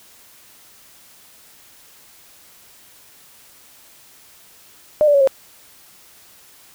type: tone with pitch steps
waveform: sine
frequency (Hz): 606 / 582 / 558.9 / 536.8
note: D#5 / D5 / C#5 / C5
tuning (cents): -46 / -16 / +14 / +44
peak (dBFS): -10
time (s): 5.01-5.274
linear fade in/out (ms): 0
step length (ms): 66
effects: white hiss -48 dBFS RMS until 6.74 s